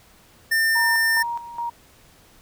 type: tone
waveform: square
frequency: 1800 Hz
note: A6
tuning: 39 cents sharp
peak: -18 dBFS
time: 0.51-1.23 s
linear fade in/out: 10 ms
type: tone with tremolo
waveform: sine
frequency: 942 Hz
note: A#5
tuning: 18 cents sharp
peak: -24 dBFS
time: 0.75-1.7 s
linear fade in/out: 10 ms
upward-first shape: square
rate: 2.4 Hz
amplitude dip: 70%
effects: pink hiss -53 dBFS RMS until 2.41 s